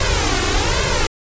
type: noise with flanger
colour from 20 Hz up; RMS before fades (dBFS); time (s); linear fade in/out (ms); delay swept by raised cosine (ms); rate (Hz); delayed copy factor
pink; -17; 0-1.07; 5; 1.9 to 2.76; 1.2; +0.8
effects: resampled to 16000 Hz